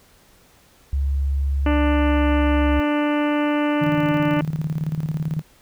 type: tone with pitch glide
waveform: sine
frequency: 69.3 to 68.62 Hz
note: C#2 to C#2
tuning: 0 to -17 cents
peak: -18 dBFS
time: 0.93-2.8 s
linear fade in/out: 0 ms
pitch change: -17 cents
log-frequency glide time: 1.98-2.21 s
type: harmonic tone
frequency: 295.5 Hz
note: D4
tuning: 11 cents sharp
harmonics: 1 / 2 / 3 / 4 / 5 / 6 / 7 / 8 / 9 / 10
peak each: -19 / -25 / -29 / -31 / -33 / -35 / -36 / -37 / -38 / -39 dBFS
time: 1.66-4.41 s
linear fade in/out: 2 ms
type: tone with tremolo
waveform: sine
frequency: 155.56 Hz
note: D#3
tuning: in tune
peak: -19 dBFS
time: 3.81-5.42 s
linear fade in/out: 10 ms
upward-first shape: square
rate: 18 Hz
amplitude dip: 70%
effects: pink hiss -54 dBFS RMS until 5.61 s

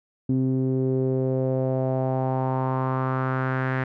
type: tone with low-pass filter sweep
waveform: sawtooth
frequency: 130.7 Hz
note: C3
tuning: 1 cent flat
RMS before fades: -24 dBFS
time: 0.29-3.84 s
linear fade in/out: 5 ms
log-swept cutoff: 280 to 1800 Hz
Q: 3.4
effects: none

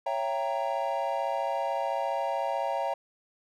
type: chord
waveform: triangle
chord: C# diminished seventh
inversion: none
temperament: equal with one note detuned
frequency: 554.4 / 670 / 784 / 932.3 Hz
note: C#5 / E5 / G5 / Bb5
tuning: 0 / +28 / 0 / 0 cents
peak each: -31 dBFS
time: 0.06-2.94 s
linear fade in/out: 5 ms
effects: none

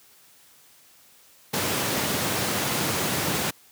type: high-pass noise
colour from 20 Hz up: pink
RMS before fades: -26 dBFS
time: 1.53-3.51 s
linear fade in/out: 10 ms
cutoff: 100 Hz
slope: 24 dB/octave
effects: white hiss -55 dBFS RMS until 3.71 s + high-pass 60 Hz 12 dB/octave

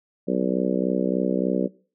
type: harmonic tone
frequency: 63.4 Hz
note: B1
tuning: 46 cents sharp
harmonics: 3 / 4 / 5 / 6 / 7 / 8 / 9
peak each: -26 / -27 / -28 / -29 / -29 / -30 / -31 dBFS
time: 0.27-1.68 s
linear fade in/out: 20 ms
effects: noise-tail reverb RT60 0.4 s tail -21 dB re dry

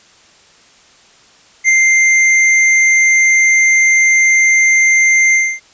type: tone with ADSR envelope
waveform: square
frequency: 2093 Hz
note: C7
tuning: in tune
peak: -6 dBFS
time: 1.64-5.6 s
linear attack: 47 ms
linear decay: 9 ms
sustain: -2 dB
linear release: 260 ms
effects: white hiss -46 dBFS RMS until 5.73 s + resampled to 16000 Hz

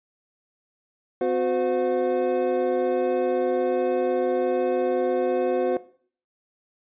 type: tone cluster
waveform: triangle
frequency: 255.2 / 365.9 / 512 / 720 Hz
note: C4 / F#4 / C5 / F#5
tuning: -43 / -19 / -38 / -47 cents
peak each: -29 / -22 / -23 / -29 dBFS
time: 1.21-5.77 s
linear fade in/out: 2 ms
effects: noise-tail reverb RT60 0.5 s tail -17 dB re dry + resampled to 8000 Hz

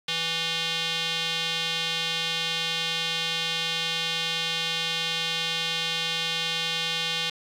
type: tone with band-pass filter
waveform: square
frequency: 164.81 Hz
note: E3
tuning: in tune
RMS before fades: -28 dBFS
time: 0.08-7.3 s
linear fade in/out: 5 ms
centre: 3400 Hz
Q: 3
effects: 9-bit

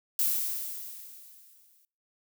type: noise with exponential decay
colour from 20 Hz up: violet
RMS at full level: -25 dBFS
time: 0.19-1.85 s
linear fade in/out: 1 ms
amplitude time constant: 360 ms
effects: noise-tail reverb RT60 0.5 s tail -26 dB re dry

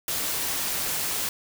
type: noise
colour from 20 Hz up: white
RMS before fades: -28 dBFS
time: 0.08-1.29 s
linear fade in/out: 2 ms
effects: none

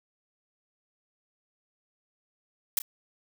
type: noise with echo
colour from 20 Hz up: blue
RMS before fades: -25 dBFS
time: 2.77-2.79 s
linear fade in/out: 2 ms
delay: 30 ms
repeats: 1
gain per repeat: -13 dB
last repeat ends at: 2.82 s
effects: none

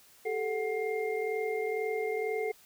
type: tone cluster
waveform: sine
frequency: 398 / 440.1 / 737 / 2113 Hz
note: G4 / A4 / F#5 / C7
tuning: +26 / 0 / -7 / +16 cents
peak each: -37 / -31 / -39 / -39 dBFS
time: 0.25-2.52 s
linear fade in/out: 10 ms
effects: white hiss -59 dBFS RMS until 2.65 s

